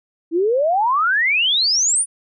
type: exponential sweep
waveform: sine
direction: up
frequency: 315.1 to 9900 Hz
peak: -14 dBFS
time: 0.31-2.06 s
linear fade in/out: 50 ms
effects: none